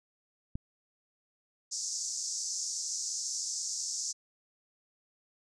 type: click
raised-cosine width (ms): 5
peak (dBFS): -24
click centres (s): 0.555
type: band-pass noise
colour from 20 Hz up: white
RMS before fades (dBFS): -36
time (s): 1.71-4.13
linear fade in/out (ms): 20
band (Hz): 5200 to 7300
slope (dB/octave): 48
effects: none